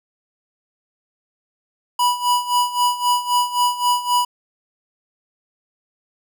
square tone with tremolo, 980 Hz, B5, 14 cents flat, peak -14 dBFS, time 1.99-4.25 s, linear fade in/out 5 ms, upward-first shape sine, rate 3.8 Hz, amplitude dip 80%, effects none

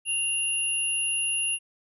sine tone pair together, 2786 / 10519 Hz, F7 / E9, -5 / -5 cents, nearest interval octave + major seventh, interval 2300 cents, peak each -27 dBFS, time 0.05-1.59 s, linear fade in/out 50 ms, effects none

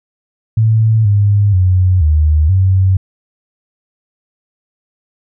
sine tone with pitch steps, 110.8 / 102.1 / 92 / 76.7 / 94.6 Hz, A2 / G#2 / F#2 / D#2 / F#2, +13 / -29 / -9 / -24 / +39 cents, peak -7 dBFS, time 0.57-2.97 s, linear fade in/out 5 ms, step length 480 ms, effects none

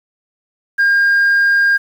sine tone, 1611 Hz, G6, 47 cents sharp, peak -7 dBFS, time 0.78-1.78 s, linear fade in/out 20 ms, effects tanh soft clip ceiling -8 dBFS + 7-bit

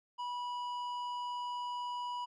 sine tone with tanh clipping, 978 Hz, B5, 17 cents flat, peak -38 dBFS, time 0.18-2.26 s, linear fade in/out 20 ms, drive 10 dB, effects none

